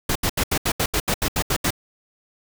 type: noise bursts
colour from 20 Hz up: pink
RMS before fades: -21 dBFS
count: 12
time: 0.09-1.706 s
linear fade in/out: 5 ms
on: 65 ms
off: 76 ms
effects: none